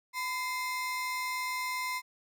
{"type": "ring-modulated tone", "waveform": "45% pulse", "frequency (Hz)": 1551, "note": "G6", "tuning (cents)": -19, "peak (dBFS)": -29, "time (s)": [0.13, 2.02], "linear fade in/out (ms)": 50, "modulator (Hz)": 543, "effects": []}